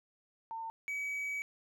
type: tone pair in turn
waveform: sine / triangle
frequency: 903 / 2275 Hz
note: A5 / C#7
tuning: +45 / +44 cents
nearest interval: octave + major third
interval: 1599 cents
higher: second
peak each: -38 / -33 dBFS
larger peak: second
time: 0.51-0.7 / 0.88-1.42 s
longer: second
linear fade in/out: 0 ms
effects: none